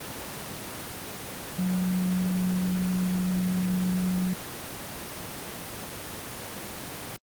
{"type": "tone in noise", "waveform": "sine", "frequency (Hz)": 183, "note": "F#3", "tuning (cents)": -19, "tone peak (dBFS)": -23, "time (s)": [1.58, 4.34], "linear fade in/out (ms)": 10, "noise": "pink", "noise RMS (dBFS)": -36, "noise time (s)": [0, 7.17], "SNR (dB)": 10, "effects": ["high-pass 100 Hz 12 dB/octave", "Opus 24 kbps"]}